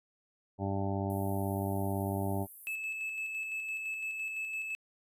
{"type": "harmonic tone", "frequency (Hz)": 98, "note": "G2", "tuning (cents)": 0, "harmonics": [1, 2, 3, 4, 6, 7, 8, 9], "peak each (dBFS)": [-34, -37, -39, -40, -42, -42, -43, -44], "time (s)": [0.58, 2.47], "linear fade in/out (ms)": 50}
{"type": "high-pass noise", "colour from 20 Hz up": "white", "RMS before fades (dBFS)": -48, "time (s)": [1.1, 2.75], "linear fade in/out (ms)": 0, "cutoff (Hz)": 10000, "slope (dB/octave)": 48}
{"type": "tone with tremolo", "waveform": "triangle", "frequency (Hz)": 2609, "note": "E7", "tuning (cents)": -18, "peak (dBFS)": -32, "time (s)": [2.67, 4.75], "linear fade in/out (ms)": 0, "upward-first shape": "square", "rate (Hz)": 5.9, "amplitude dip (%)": 30}
{"effects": ["resampled to 32000 Hz"]}